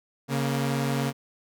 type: tone pair together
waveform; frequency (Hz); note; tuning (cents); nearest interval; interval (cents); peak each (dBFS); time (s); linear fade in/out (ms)
sawtooth; 138.6 / 234.7; C#3 / A#3; 0 / +12; major sixth; 912; -22 / -25; 0.28-1.13; 50
effects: none